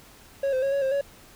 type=tone with pitch steps; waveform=triangle; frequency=551 / 518 / 548 / 558 / 532 / 561 Hz; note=C#5 / C5 / C#5 / C#5 / C5 / C#5; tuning=-11 / -17 / -20 / +11 / +29 / +21 cents; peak=-20 dBFS; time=0.43-1.012 s; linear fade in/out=5 ms; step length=97 ms; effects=pink hiss -51 dBFS RMS until 1.35 s